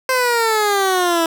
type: exponential sweep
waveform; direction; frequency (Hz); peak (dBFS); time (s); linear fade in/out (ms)
15% pulse; down; 523.3 to 326.1; -8; 0.09-1.26; 2
effects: none